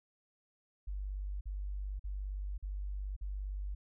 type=tone bursts; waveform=sine; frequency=49 Hz; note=G1; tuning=in tune; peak=-36 dBFS; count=5; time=0.87-3.75 s; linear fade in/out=10 ms; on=540 ms; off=45 ms; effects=none